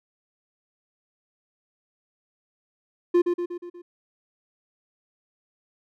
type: tone with echo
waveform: triangle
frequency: 350.3 Hz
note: F4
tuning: 5 cents sharp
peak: -13 dBFS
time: 3.14-3.22 s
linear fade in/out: 10 ms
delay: 120 ms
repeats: 5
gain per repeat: -5 dB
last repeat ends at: 3.82 s
effects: none